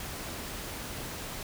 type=noise; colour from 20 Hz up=pink; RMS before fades=-39 dBFS; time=0-1.43 s; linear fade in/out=2 ms; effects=none